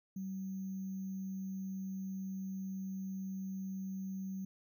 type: tone with sample-and-hold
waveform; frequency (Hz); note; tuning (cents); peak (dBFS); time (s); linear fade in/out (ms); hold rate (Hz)
sine; 191; G3; -45; -38; 0.16-4.45; 5; 6300
effects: none